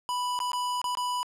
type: tone with dropouts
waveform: square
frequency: 988 Hz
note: B5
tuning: in tune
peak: -28 dBFS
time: 0.09-1.23 s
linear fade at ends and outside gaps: 0 ms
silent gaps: 0.39-0.402 / 0.518-0.532 / 0.816-0.842 / 0.951-0.972 s
effects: low-pass 11000 Hz 12 dB/octave